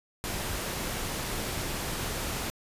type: noise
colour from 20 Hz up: pink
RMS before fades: -33 dBFS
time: 0.24-2.5 s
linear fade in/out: 0 ms
effects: resampled to 32000 Hz